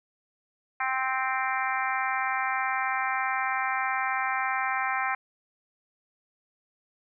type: harmonic tone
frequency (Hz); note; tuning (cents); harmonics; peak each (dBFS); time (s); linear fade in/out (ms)
261.6; C4; 0; 3 / 4 / 5 / 6 / 7 / 8 / 9; -31 / -32 / -33 / -34 / -34 / -35 / -36; 0.8-5.15; 5
effects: none